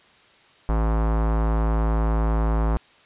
square tone with low-pass filter, 55 Hz, A1, in tune, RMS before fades -21 dBFS, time 0.69-2.77 s, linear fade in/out 0 ms, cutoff 1100 Hz, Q 1.8, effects white hiss -54 dBFS RMS until 3.05 s + resampled to 8000 Hz

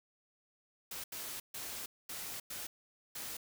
white noise bursts at uneven times, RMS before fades -43 dBFS, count 6, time 0.91-1.04 / 1.12-1.4 / 1.54-1.86 / 2.09-2.4 / 2.5-2.67 / 3.15-3.37 s, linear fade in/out 5 ms, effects none

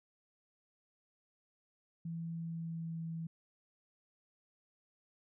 sine tone with pitch glide, 166 to 164 Hz, E3 to E3, +12 to -9 cents, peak -38 dBFS, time 2.05-3.27 s, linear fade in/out 5 ms, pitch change -21 cents, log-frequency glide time 2.33-3.03 s, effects none

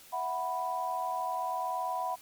sine chord, E suspended second, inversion none, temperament equal, 659.3 / 740 / 987.8 Hz, E5 / F#5 / B5, 0 / 0 / 0 cents, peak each -39 / -34 / -33 dBFS, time 0.12-2.16 s, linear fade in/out 20 ms, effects white hiss -54 dBFS RMS until 2.21 s + MP3 96 kbps

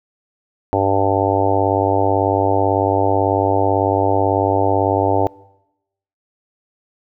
harmonic tone, 98.1 Hz, G2, 2 cents sharp, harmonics 1 / 3 / 4 / 5 / 6 / 7 / 8 / 9, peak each -22 / -22 / -22 / -22 / -22 / -22 / -22 / -22 dBFS, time 0.73-5.27 s, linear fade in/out 0 ms, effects noise-tail reverb RT60 0.9 s tail -23 dB re dry

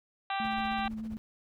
harmonic tone, 392 Hz, G4, in tune, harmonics 2 / 3 / 4 / 5 / 6 / 7 / 8 / 9 / 10, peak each -32 / -38 / -40 / -44 / -44 / -42 / -47 / -48 / -45 dBFS, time 0.3-0.88 s, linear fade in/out 2 ms
sine tone with vibrato, 220 Hz, A3, in tune, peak -35 dBFS, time 0.4-1.17 s, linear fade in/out 0 ms, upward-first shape sine, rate 6.6 Hz, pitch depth 16 cents each way
brown noise with tremolo, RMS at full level -45 dBFS, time 0.44-1.18 s, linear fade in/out 0 ms, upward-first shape sine, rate 15 Hz, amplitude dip 85%
effects none

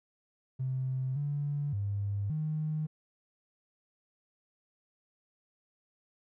triangle tone with pitch steps, 130.5 / 144.4 / 100.8 / 154.5 Hz, C3 / D3 / G2 / D#3, -4 / -29 / +49 / -12 cents, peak -26 dBFS, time 0.59-2.87 s, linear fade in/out 20 ms, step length 570 ms, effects tanh soft clip ceiling -28 dBFS

